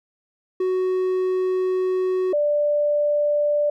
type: tone pair in turn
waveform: triangle / sine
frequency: 371 / 588.9 Hz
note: F#4 / D5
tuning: +5 / +5 cents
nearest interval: minor sixth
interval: 800 cents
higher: second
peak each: -17 dBFS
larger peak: neither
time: 0.6-2.33 / 2.33-3.7 s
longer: first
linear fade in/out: 5 ms
effects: none